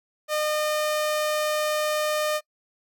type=tone; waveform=sawtooth; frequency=608 Hz; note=D#5; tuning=40 cents flat; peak=-19 dBFS; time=0.28-2.41 s; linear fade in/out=50 ms; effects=noise-tail reverb RT60 0.1 s tail -24 dB re dry